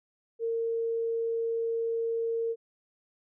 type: tone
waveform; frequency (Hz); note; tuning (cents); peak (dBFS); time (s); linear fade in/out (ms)
sine; 458.3; A#4; -29; -27; 0.39-2.56; 50
effects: none